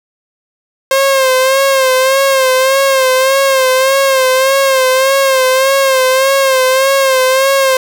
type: tone with vibrato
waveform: sawtooth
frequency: 531 Hz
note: C5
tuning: 25 cents sharp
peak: -4 dBFS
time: 0.91-7.77 s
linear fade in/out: 2 ms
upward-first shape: sine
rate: 1.7 Hz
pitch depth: 54 cents each way
effects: none